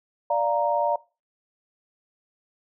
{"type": "chord", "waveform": "sine", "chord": "Bb major", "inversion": "first", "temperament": "equal", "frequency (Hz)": [587.3, 698.5, 932.3], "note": ["D5", "F5", "Bb5"], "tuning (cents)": [0, 0, 0], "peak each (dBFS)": [-24, -26, -24], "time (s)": [0.3, 0.96], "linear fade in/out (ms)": 5, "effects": ["noise-tail reverb RT60 0.3 s tail -21 dB re dry"]}